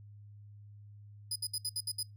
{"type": "tone bursts", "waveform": "25% pulse", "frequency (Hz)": 4989, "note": "D#8", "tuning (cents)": 4, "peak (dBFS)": -28, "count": 7, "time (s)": [1.31, 2.03], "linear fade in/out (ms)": 5, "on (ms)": 48, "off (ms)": 64, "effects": ["noise-tail reverb RT60 0.2 s tail -24 dB re dry", "added 103 Hz sine -50 dBFS peak until 2.16 s"]}